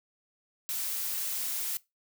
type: noise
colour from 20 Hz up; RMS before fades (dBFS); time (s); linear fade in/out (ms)
blue; -33; 0.69-1.77; 0
effects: noise-tail reverb RT60 0.2 s tail -20 dB re dry